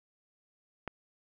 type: click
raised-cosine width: 0.5 ms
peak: -21 dBFS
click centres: 0.877 s
effects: none